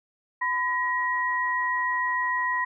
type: tone pair together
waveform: sine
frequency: 1006.5 / 1900 Hz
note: B5 / A#6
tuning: +33 / +33 cents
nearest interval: major seventh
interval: 1100 cents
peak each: -26 / -26 dBFS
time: 0.41-2.65 s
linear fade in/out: 10 ms
effects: none